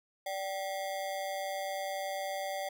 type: ring-modulated tone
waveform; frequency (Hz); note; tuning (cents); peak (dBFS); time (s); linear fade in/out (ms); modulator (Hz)
square; 677; E5; +46; -32; 0.26-2.69; 5; 94.7
effects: none